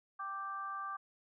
harmonic tone, 392 Hz, G4, in tune, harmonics 2 / 3 / 4, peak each -49 / -39 / -48 dBFS, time 0.19-0.97 s, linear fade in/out 10 ms, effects none

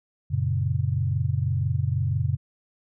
sine chord, F# major, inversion none, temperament equal, 92.5 / 116.54 / 138.59 Hz, F#2 / A#2 / C#3, 0 / 0 / 0 cents, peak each -26 dBFS, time 0.3-2.37 s, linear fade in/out 20 ms, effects none

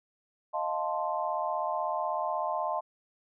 sine chord, F dominant seventh, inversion third, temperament equal, 622.3 / 698.5 / 880 / 1046.5 Hz, Eb5 / F5 / A5 / C6, 0 / 0 / 0 / 0 cents, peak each -34 dBFS, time 0.53-2.81 s, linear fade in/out 20 ms, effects none

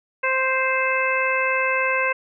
harmonic tone, 523.3 Hz, C5, in tune, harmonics 1 / 2 / 3 / 4 / 5, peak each -25 / -25 / -25 / -25 / -25 dBFS, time 0.23-2.13 s, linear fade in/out 10 ms, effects none

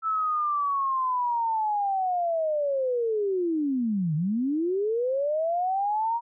sine linear two-way sweep, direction down then up, 1322 to 146.83 to 951 Hz, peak -23 dBFS, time 0.02-6.21 s, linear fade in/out 50 ms, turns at 4.15 s, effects none

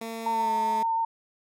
15% pulse tone with pitch glide, 226.8 to 216.6 Hz, A#3 to A3, -47 to -27 cents, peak -27 dBFS, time 0.01-0.83 s, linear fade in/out 5 ms, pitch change -80 cents, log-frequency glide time 0.32-0.52 s
sine tone with vibrato, 907 Hz, A#5, 48 cents flat, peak -23 dBFS, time 0.26-1.05 s, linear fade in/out 5 ms, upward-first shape triangle, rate 7.1 Hz, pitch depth 16 cents each way
effects none

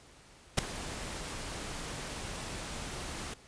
pink noise with ADSR envelope, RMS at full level -23 dBFS, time 0.57-3.34 s, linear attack 17 ms, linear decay 4 ms, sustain -17 dB, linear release 6 ms, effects pink hiss -57 dBFS RMS until 3.47 s + resampled to 22050 Hz

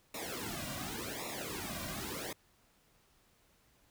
pink noise with flanger, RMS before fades -41 dBFS, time 0.14-2.33 s, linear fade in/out 5 ms, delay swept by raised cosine 0.64 to 2.34 ms, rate 0.89 Hz, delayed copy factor -0.95, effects pink hiss -69 dBFS RMS until 3.9 s

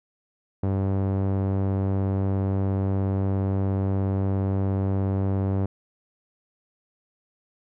sawtooth tone with low-pass filter, 97 Hz, G2, 18 cents flat, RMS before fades -24 dBFS, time 0.63-5.66 s, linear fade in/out 5 ms, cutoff 700 Hz, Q 0.68, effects none

